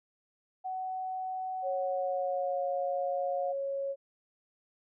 sine tone with pitch glide, 749 to 714.8 Hz, F#5 to F5, +21 to +40 cents, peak -33 dBFS, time 0.64-3.53 s, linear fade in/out 20 ms, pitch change -81 cents, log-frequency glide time 1.58-2.67 s
sine tone, 551 Hz, C#5, 11 cents flat, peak -31 dBFS, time 1.62-3.96 s, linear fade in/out 50 ms
effects none

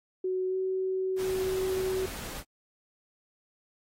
sine tone with pitch glide, 371.8 to 376.8 Hz, F#4 to F#4, +8 to +32 cents, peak -27 dBFS, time 0.24-2.06 s, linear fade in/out 5 ms, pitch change +24 cents, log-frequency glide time 0.48-0.56 s
pink noise, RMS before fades -40 dBFS, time 1.16-2.44 s, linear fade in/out 50 ms
effects AAC 48 kbps

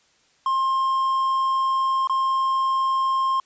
triangle tone with dropouts, 1062 Hz, C6, 25 cents sharp, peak -17 dBFS, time 0.46-3.4 s, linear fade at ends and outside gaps 2 ms, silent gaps 2.073-2.096 s, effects white hiss -61 dBFS RMS until 3.45 s + resampled to 16000 Hz

